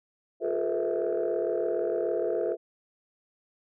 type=tone cluster; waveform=sine; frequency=353.4 / 418 / 455.3 / 502 / 652 Hz; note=F4 / G#4 / A#4 / B4 / E5; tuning=+21 / +11 / -41 / +28 / -19 cents; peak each=-31 dBFS; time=0.4-2.57 s; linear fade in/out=50 ms; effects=tanh soft clip ceiling -19 dBFS